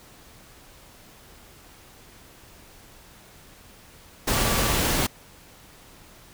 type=tone in noise; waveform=sine; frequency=1156 Hz; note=D6; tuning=28 cents flat; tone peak=-34 dBFS; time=4.32-4.78 s; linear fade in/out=10 ms; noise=pink; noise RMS=-23 dBFS; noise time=4.27-5.07 s; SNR=-14 dB; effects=pink hiss -50 dBFS RMS until 6.33 s